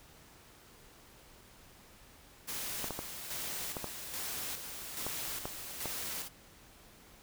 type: noise with tremolo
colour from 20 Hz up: white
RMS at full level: -39 dBFS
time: 2.47-6.29 s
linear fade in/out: 20 ms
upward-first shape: square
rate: 1.2 Hz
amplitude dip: 45%
type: clicks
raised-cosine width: 1 ms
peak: -23 dBFS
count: 8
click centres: 2.843 / 2.907 / 2.991 / 3.768 / 3.843 / 5.066 / 5.455 / 5.857 s
effects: pink hiss -58 dBFS RMS until 7.22 s